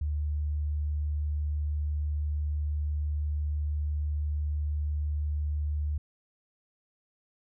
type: tone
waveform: sine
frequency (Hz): 74.5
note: D2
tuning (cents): +25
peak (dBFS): -27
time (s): 0.01-5.98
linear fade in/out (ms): 5
effects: none